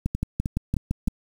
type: two click trains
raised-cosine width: 5 ms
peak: -13 / -11 dBFS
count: 4 / 7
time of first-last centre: 0.15-1.076 / 0.06-1.08 s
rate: 3.24 / 5.88 Hz
effects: 7-bit